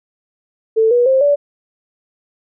sine tone with pitch steps, 444.4 / 484.6 / 528.5 / 576.3 Hz, A4 / B4 / C5 / D5, +17 / -33 / +17 / -33 cents, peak -9 dBFS, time 0.76-1.36 s, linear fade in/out 20 ms, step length 150 ms, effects none

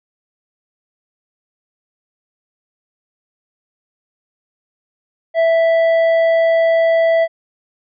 sine tone with hard clipping, 659.3 Hz, E5, in tune, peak -12 dBFS, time 5.34-7.28 s, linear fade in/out 50 ms, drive 6 dB, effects resampled to 11025 Hz

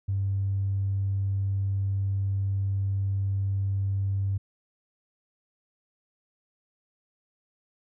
triangle tone with tanh clipping, 98 Hz, G2, in tune, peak -24 dBFS, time 0.08-4.38 s, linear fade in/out 10 ms, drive 4 dB, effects none

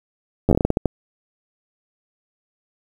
slowing click train, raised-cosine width 2 ms, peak -3 dBFS, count 11, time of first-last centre 0.49-0.857 s, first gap 10 ms, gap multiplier 1.27, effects 7-bit

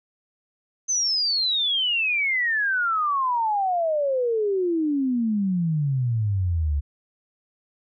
sine exponential sweep, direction down, 6272 to 69.3 Hz, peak -20 dBFS, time 0.88-6.81 s, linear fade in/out 20 ms, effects none

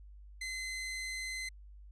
sawtooth tone, 2054 Hz, C7, 33 cents flat, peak -34 dBFS, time 0.41-1.49 s, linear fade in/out 5 ms, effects added 50 Hz sine -50 dBFS peak until 1.91 s + resampled to 22050 Hz

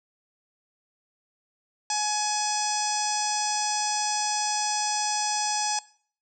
harmonic tone with a mistuned harmonic, 843 Hz, G#5, 26 cents sharp, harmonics 1 / 2 / 3 / 4 / 5 / 6 / 7 / 8 / 9 / 10, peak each -28 / -38 / -37 / -40 / -38 / -32 / -31 / -39 / -35 / -40 dBFS, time 1.9-5.79 s, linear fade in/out 2 ms, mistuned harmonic 5, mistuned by +59 cents, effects noise-tail reverb RT60 0.5 s tail -20 dB re dry

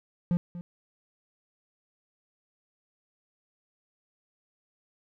triangle tone with echo, 174.61 Hz, F3, in tune, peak -20 dBFS, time 0.31-0.37 s, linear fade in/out 0 ms, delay 240 ms, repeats 1, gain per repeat -14 dB, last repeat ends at 0.61 s, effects none

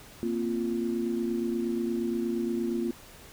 sine chord, Bb suspended second, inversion none, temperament equal with one note detuned, 233.1 / 261.6 / 346.4 Hz, Bb3 / C4 / F4, 0 / 0 / -14 cents, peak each -30 / -35 / -30 dBFS, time 0.23-2.91 s, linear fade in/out 0 ms, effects pink hiss -50 dBFS RMS until 3.32 s

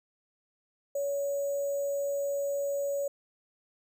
sine tone with sample-and-hold, 563 Hz, C#5, 27 cents sharp, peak -28 dBFS, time 0.95-3.08 s, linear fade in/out 5 ms, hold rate 7350 Hz, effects none

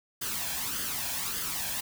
white noise with flanger, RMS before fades -33 dBFS, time 0.21-1.81 s, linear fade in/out 10 ms, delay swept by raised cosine 0.62 to 1.23 ms, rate 1.7 Hz, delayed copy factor +0.6, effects none

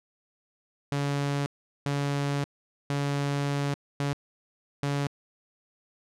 sawtooth tone bursts at uneven times, 142 Hz, C#3, 42 cents sharp, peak -22 dBFS, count 5, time 0.92-1.46 / 1.86-2.44 / 2.9-3.74 / 4-4.13 / 4.83-5.07 s, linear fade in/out 0 ms, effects low-pass 8000 Hz 12 dB/octave

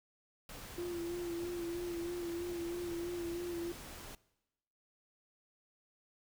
pink noise, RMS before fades -49 dBFS, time 0.49-4.15 s, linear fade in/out 2 ms
sine tone with vibrato, 345.2 Hz, F4, 20 cents flat, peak -37 dBFS, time 0.78-3.72 s, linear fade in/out 2 ms, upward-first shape sine, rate 3.1 Hz, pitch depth 33 cents each way
effects noise-tail reverb RT60 1.0 s tail -21 dB re dry

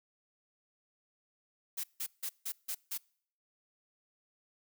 blue noise bursts, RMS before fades -37 dBFS, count 6, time 1.77-2.978 s, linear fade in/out 10 ms, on 68 ms, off 160 ms, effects noise-tail reverb RT60 0.6 s tail -26 dB re dry

